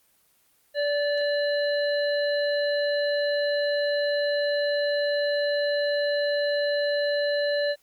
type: harmonic tone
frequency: 580 Hz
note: D5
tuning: 22 cents flat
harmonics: 1 / 3 / 5 / 7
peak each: -23 / -31 / -41 / -33 dBFS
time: 0.74-7.76 s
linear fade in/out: 50 ms
effects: white hiss -64 dBFS RMS until 7.82 s + Opus 24 kbps